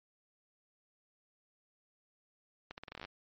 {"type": "accelerating click train", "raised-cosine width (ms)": 0.3, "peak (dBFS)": -28, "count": 12, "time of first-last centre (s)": [2.71, 3.05], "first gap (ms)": 69, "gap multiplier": 0.82, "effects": ["MP3 32 kbps"]}